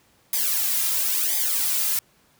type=noise with flanger; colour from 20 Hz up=blue; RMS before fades=-23 dBFS; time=0.33-1.99 s; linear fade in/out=2 ms; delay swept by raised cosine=0.71 to 2.71 ms; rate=0.97 Hz; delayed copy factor=-0.95; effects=pink hiss -60 dBFS RMS until 2.39 s + high-pass 80 Hz 12 dB/octave